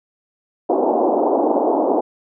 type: band-pass noise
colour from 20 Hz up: pink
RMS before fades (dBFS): -17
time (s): 0.69-2.01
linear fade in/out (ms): 10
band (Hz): 270 to 880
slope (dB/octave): 48
effects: none